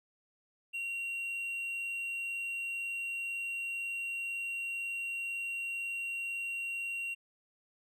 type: tone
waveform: triangle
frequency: 2751 Hz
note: F7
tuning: 27 cents flat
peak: -33 dBFS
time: 0.73-7.15 s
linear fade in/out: 20 ms
effects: none